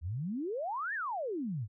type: exponential two-way sweep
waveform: sine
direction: up then down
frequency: 74.1 to 1864.7 to 94.2 Hz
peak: -33 dBFS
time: 0.01-1.68 s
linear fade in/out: 50 ms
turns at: 0.94 s
effects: none